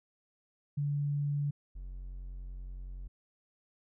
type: tone pair in turn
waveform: sine / triangle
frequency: 144.2 / 45.29 Hz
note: D3 / F#1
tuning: -31 / -36 cents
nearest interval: octave + minor sixth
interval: 2005 cents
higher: first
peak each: -29 / -38 dBFS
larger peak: first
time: 0.77-1.51 / 1.75-3.08 s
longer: second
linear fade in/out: 10 ms
effects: none